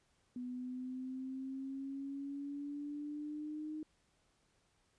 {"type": "exponential sweep", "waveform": "sine", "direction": "up", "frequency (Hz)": [246.9, 309.8], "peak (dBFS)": -40, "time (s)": [0.36, 3.83], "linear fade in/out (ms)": 2, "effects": ["pink hiss -75 dBFS RMS until 4.98 s", "resampled to 22050 Hz"]}